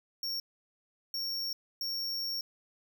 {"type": "tone bursts at uneven times", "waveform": "square", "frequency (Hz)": 5510, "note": "F8", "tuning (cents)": -24, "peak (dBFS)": -33, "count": 3, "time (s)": [[0.23, 0.4], [1.14, 1.53], [1.81, 2.41]], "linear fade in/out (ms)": 2, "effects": []}